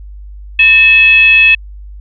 sine tone with frequency modulation, 2583 Hz, E7, 36 cents flat, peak -3 dBFS, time 0.59-1.55 s, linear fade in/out 5 ms, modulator 776 Hz, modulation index 0.43, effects added 50 Hz sine -27 dBFS peak until 2 s

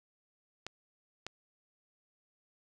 clicks, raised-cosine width 0.2 ms, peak -22 / -22 dBFS, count 2, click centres 0.666 / 1.266 s, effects none

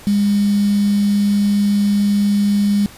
sine tone with quantisation, 203.4 Hz, G#3, 36 cents flat, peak -12 dBFS, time 0.07-2.86 s, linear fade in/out 0 ms, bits 5, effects pink hiss -40 dBFS RMS until 2.97 s + resampled to 32000 Hz

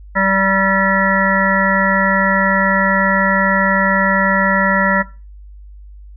harmonic tone, 193.6 Hz, G3, 21 cents flat, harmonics 1 / 3 / 5 / 7 / 9 / 10, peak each -19 / -19 / -19 / -19 / -19 / -19 dBFS, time 0.15-5.03 s, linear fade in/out 20 ms, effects noise-tail reverb RT60 0.3 s tail -17 dB re dry + added 50 Hz sine -34 dBFS peak until 6.16 s

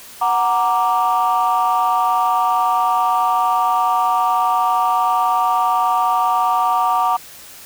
sine chord, Gb augmented, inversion none, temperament equal, 740 / 932.3 / 1174.7 Hz, Gb5 / Bb5 / D6, 0 / 0 / 0 cents, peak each -17 dBFS, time 0.21-7.17 s, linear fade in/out 10 ms, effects tanh soft clip ceiling -8 dBFS + white hiss -39 dBFS RMS until 7.65 s

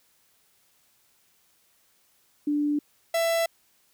sine / 45% pulse tone pair in turn, 293.7 / 665.8 Hz, D4 / E5, 0 / +17 cents, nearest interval octave + major second, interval 1417 cents, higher second, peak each -22 dBFS, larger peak neither, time 2.47-2.79 / 3.14-3.46 s, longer neither, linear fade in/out 5 ms, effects white hiss -65 dBFS RMS until 3.93 s

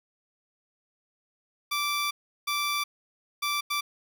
15% pulse tone bursts at uneven times, 1168 Hz, D6, 10 cents flat, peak -20 dBFS, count 4, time 1.71-2.11 / 2.47-2.84 / 3.42-3.61 / 3.7-3.81 s, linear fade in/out 10 ms, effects none

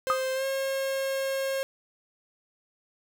45% pulse tone with pitch glide, 523.3 to 539.3 Hz, C5 to C#5, 0 to -48 cents, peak -27 dBFS, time 0.07-1.63 s, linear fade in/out 0 ms, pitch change +52 cents, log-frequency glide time 0.34-0.45 s
sine tone with exponential decay, 1246 Hz, D#6, 2 cents sharp, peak -18 dBFS, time 0.1-0.24 s, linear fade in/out 0 ms, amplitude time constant 30 ms
effects none

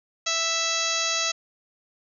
harmonic tone, 659.3 Hz, E5, in tune, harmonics 1 / 2 / 3 / 4 / 5 / 6 / 7 / 8 / 9 / 10, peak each -35 / -32 / -34 / -31 / -33 / -30 / -34 / -33 / -33 / -30 dBFS, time 0.26-1.32 s, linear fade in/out 10 ms, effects none

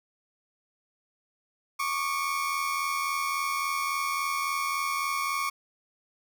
30% pulse tone pair together, 1108.7 / 1192.3 Hz, C#6 / D6, 0 / +26 cents, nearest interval minor second, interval 126 cents, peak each -26 / -30 dBFS, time 1.79-5.5 s, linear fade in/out 10 ms, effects none

